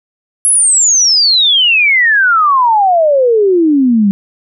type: exponential sweep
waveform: sine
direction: down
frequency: 11000 to 193 Hz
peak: -6 dBFS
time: 0.45-4.11 s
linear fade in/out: 0 ms
effects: none